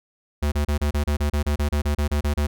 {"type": "tone bursts", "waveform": "square", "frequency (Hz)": 73.42, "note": "D2", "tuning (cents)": 0, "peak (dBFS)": -20, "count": 16, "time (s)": [0.42, 2.47], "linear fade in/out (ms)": 10, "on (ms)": 100, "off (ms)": 30, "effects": []}